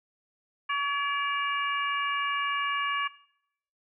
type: harmonic tone with a mistuned harmonic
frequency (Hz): 567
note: C#5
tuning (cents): +39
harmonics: 2 / 3 / 4 / 5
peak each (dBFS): -28 / -32 / -34 / -36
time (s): 0.69-3.08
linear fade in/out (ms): 10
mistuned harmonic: 4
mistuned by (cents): +40
effects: noise-tail reverb RT60 0.7 s tail -18 dB re dry